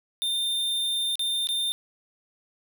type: tone with dropouts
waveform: square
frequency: 3612 Hz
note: A7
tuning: 45 cents sharp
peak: -25 dBFS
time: 0.22-1.72 s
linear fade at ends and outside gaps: 0 ms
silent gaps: 1.155-1.194 / 1.471-1.489 s
effects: none